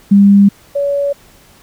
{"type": "tone pair in turn", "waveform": "sine", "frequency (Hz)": [200.1, 566], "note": ["G3", "C#5"], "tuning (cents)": [36, 36], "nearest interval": "octave + tritone", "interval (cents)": 1800, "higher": "second", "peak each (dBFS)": [-3, -12], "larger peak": "first", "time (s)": [[0.11, 0.49], [0.75, 1.13]], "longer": "neither", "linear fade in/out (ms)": 10, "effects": ["pink hiss -45 dBFS RMS until 1.62 s"]}